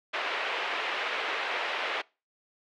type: band-pass noise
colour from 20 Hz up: white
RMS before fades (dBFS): -32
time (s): 0.13-2.02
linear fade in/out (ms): 10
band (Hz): 410 to 2900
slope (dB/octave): 24
effects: noise-tail reverb RT60 0.3 s tail -24 dB re dry